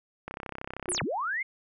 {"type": "click train", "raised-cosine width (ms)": 0.5, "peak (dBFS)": -21, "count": 24, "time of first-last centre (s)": [0.28, 0.979], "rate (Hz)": 32.9}
{"type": "tone with exponential decay", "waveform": "sine", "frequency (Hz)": 358.8, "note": "F4", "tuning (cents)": 47, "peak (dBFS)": -27, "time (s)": [0.88, 1.05], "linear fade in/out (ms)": 1, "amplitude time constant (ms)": 36}
{"type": "linear two-way sweep", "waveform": "sine", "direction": "down then up", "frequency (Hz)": [11490, 98, 2190], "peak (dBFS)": -28, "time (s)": [0.89, 1.43], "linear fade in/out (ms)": 10, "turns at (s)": 1.02}
{"effects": []}